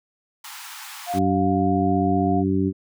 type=high-pass noise; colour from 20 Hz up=pink; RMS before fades=-38 dBFS; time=0.44-1.19 s; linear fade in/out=5 ms; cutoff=790 Hz; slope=96 dB/octave
type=tone; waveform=sine; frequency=706 Hz; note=F5; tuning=19 cents sharp; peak=-23 dBFS; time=1.06-2.44 s; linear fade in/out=50 ms
type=harmonic tone; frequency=95.5 Hz; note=G2; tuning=45 cents flat; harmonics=1 / 2 / 3 / 4; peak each=-26 / -23 / -22 / -26 dBFS; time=1.13-2.73 s; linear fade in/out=50 ms
effects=none